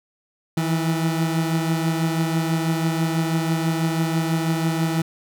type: beating tone pair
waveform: 30% pulse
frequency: 161.7 / 167.8 Hz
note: E3 / E3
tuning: -33 / +31 cents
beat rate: 6.1 Hz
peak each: -18 / -24 dBFS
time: 0.57-5.02 s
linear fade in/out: 5 ms
effects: none